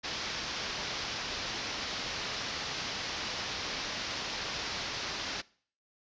white low-pass noise, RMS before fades -37 dBFS, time 0.03-5.42 s, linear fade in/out 20 ms, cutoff 5700 Hz, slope 48 dB/octave, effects noise-tail reverb RT60 0.5 s tail -22 dB re dry + resampled to 16000 Hz

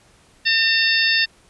harmonic tone with a mistuned harmonic, 905 Hz, A5, 48 cents sharp, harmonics 2 / 3 / 4 / 5 / 6, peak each -19 / -21 / -22 / -23 / -24 dBFS, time 0.45-1.26 s, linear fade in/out 20 ms, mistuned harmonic 6, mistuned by -73 cents, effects pink hiss -54 dBFS RMS until 1.49 s + resampled to 24000 Hz

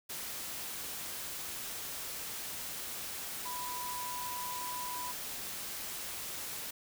sine tone in noise, 987.8 Hz, B5, in tune, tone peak -39 dBFS, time 3.45-5.12 s, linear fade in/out 10 ms, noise white, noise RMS -41 dBFS, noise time 0.09-6.71 s, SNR -1 dB, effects none

